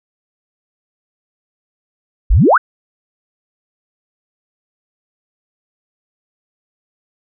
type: exponential sweep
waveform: sine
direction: up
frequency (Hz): 35.73 to 1661.2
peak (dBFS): -6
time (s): 2.3-2.58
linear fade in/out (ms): 10
effects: none